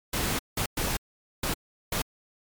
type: noise bursts at uneven times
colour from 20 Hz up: pink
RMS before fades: -28 dBFS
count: 5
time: 0.13-0.39 / 0.57-0.66 / 0.77-0.97 / 1.43-1.54 / 1.92-2.02 s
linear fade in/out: 5 ms
effects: MP3 96 kbps